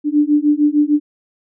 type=beating tone pair; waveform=sine; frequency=292.6 / 299.2 Hz; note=D4 / D4; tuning=-6 / +32 cents; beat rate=6.6 Hz; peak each=-14 dBFS; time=0.04-1 s; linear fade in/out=50 ms; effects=none